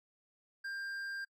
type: tone with hard clipping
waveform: sine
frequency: 1593 Hz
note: G6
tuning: 27 cents sharp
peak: -40 dBFS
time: 0.64-1.25 s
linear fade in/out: 10 ms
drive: 6 dB
effects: noise-tail reverb RT60 0.1 s tail -24 dB re dry